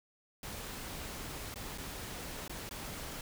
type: noise with dropouts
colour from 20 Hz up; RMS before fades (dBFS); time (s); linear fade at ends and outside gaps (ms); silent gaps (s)
pink; -43; 0.43-3.21; 2; 1.542-1.558 / 1.777-1.782 / 2.479-2.495 / 2.692-2.71
effects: none